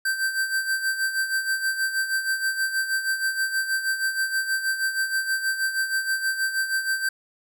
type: tone with tremolo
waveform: square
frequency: 1559 Hz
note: G6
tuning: 10 cents flat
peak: -21 dBFS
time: 0.05-7.09 s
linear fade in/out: 5 ms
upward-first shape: sine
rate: 6.3 Hz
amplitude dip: 65%
effects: none